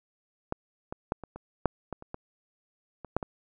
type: clicks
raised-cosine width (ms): 1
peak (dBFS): -15 / -21 / -13 / -26 / -27 / -8 / -20 / -30 / -22 / -26 / -11 / -19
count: 12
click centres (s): 0.524 / 0.925 / 1.121 / 1.237 / 1.36 / 1.657 / 1.927 / 2.024 / 2.144 / 3.047 / 3.166 / 3.228
effects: none